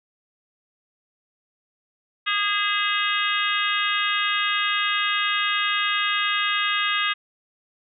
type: harmonic tone with a mistuned harmonic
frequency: 410 Hz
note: G#4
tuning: 22 cents flat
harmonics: 3 / 4 / 5 / 6 / 7 / 8 / 9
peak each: -26 / -27 / -28 / -29 / -29 / -30 / -31 dBFS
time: 2.26-7.14 s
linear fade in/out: 20 ms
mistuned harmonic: 6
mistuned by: +71 cents
effects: none